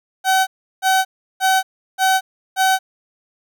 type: tone bursts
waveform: 30% pulse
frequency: 760 Hz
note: F#5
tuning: 46 cents sharp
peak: -10 dBFS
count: 5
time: 0.24-2.79 s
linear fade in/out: 50 ms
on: 230 ms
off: 350 ms
effects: none